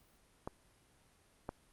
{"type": "clicks", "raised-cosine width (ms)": 1, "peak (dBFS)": -25, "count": 2, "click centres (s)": [0.475, 1.491], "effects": ["pink hiss -68 dBFS RMS until 1.72 s", "Opus 32 kbps"]}